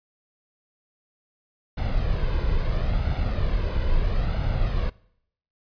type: noise with flanger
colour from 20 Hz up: brown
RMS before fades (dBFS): -23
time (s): 1.77-4.9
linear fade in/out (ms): 10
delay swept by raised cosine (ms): 1.4 to 2.01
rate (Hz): 0.75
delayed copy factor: +0.5
effects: noise-tail reverb RT60 0.7 s tail -22 dB re dry + resampled to 11025 Hz